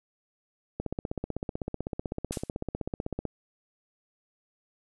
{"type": "click train", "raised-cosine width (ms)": 2, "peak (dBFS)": -18, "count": 40, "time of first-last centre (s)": [0.8, 3.253], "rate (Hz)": 15.9}
{"type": "noise with exponential decay", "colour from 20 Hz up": "blue", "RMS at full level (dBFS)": -31, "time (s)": [2.32, 2.5], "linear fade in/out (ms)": 5, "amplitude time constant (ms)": 39}
{"effects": ["resampled to 24000 Hz"]}